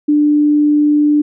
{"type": "tone", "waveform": "sine", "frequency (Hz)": 296.4, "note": "D4", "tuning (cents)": 16, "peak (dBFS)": -8, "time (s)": [0.08, 1.22], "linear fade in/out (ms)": 10, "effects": []}